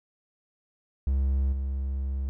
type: tone with level steps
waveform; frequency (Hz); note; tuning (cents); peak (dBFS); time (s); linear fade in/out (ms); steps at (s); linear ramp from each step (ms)
triangle; 67.4; C#2; -48; -20 / -25; 1.07-2.29; 0; 1.52; 10
effects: none